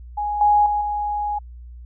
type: tone with level steps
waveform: sine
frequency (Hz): 830.6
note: G#5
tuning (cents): 0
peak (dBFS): -21 / -12 / -18 / -21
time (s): 0.17-1.39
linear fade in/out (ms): 10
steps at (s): 0.41 / 0.66 / 0.81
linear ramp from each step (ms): 2
effects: added 60 Hz sine -36 dBFS peak until 1.85 s